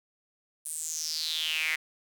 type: tone with high-pass filter sweep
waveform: sawtooth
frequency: 157.7 Hz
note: D#3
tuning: 24 cents sharp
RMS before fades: -32 dBFS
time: 0.65-1.76 s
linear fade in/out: 10 ms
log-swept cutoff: 9800 to 2000 Hz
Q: 6.6
effects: none